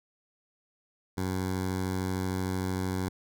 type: tone with notch filter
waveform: 15% pulse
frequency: 93.2 Hz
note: F#2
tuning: 13 cents sharp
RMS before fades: -31 dBFS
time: 1.17-3.09 s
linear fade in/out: 10 ms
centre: 2700 Hz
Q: 2
effects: none